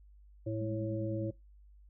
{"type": "harmonic tone", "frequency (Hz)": 110, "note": "A2", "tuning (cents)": 0, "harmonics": [1, 3, 5], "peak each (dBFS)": [-36, -37, -39], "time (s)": [0.46, 1.31], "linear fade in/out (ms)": 10}
{"type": "tone with tremolo", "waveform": "sine", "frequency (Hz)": 207.7, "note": "G#3", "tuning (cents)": 0, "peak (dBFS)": -40, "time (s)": [0.6, 1.32], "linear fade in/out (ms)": 20, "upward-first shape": "sine", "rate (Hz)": 9.8, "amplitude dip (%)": 60}
{"effects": ["noise-tail reverb RT60 0.2 s tail -22 dB re dry", "added 50 Hz sine -55 dBFS peak until 1.89 s"]}